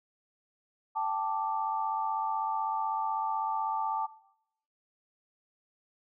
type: chord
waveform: sine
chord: G suspended second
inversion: none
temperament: equal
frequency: 784 / 880 / 1174.7 Hz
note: G5 / A5 / D6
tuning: 0 / 0 / 0 cents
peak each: -36 / -30 / -35 dBFS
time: 0.95-4.07 s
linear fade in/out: 20 ms
effects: noise-tail reverb RT60 0.7 s tail -17 dB re dry